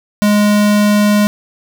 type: tone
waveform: square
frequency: 207.7 Hz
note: G#3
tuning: in tune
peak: -9 dBFS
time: 0.22-1.27 s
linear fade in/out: 0 ms
effects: none